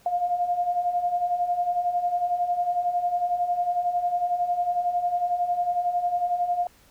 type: beating tone pair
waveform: sine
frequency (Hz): 698.5 / 709.5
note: F5 / F5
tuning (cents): 0 / +27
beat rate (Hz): 11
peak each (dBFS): -29 / -23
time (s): 0.06-6.67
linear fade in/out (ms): 2
effects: pink hiss -57 dBFS RMS until 6.9 s